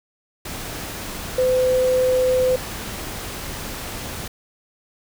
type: tone in noise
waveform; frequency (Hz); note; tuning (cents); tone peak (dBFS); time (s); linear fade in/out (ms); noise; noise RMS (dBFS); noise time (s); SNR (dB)
sine; 510; C5; -44; -15; 1.38-2.56; 5; pink; -31; 0.45-4.28; +13
effects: none